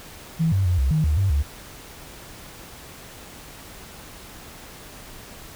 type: tone with pitch steps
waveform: sine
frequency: 162.7 / 96.7 / 89.1 / 66.1 / 155.9 / 75.9 / 97.6 / 71.8 Hz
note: E3 / G2 / F2 / C2 / D#3 / D#2 / G2 / D2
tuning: -22 / -23 / +35 / +18 / +4 / -42 / -7 / -39 cents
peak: -17 dBFS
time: 0.39-1.43 s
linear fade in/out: 20 ms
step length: 130 ms
effects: pink hiss -42 dBFS RMS until 5.55 s